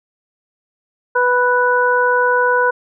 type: harmonic tone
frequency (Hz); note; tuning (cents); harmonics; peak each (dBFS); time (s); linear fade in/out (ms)
493.9; B4; 0; 1 / 2 / 3; -16 / -16 / -16; 1.15-2.71; 10
effects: none